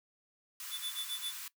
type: high-pass noise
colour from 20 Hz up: white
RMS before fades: -44 dBFS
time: 0.6-1.48 s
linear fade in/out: 2 ms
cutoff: 1000 Hz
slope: 48 dB/octave
type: tone with tremolo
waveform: square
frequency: 3483 Hz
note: A7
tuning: 18 cents flat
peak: -35 dBFS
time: 0.7-1.38 s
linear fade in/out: 50 ms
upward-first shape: sine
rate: 7.5 Hz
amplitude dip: 100%
effects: noise-tail reverb RT60 0.1 s tail -19 dB re dry